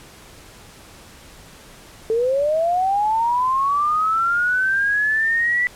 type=linear sweep; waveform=sine; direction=up; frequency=436 to 1975.5 Hz; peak=-16 dBFS; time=2.1-5.67 s; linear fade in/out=0 ms; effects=pink hiss -44 dBFS RMS until 5.75 s + low-pass 12000 Hz 12 dB/octave